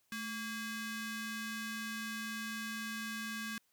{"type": "ring-modulated tone", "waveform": "sawtooth", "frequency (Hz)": 920, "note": "A#5", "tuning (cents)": -23, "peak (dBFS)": -32, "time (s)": [0.12, 3.58], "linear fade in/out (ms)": 2, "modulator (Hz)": 701, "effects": ["white hiss -75 dBFS RMS until 3.72 s"]}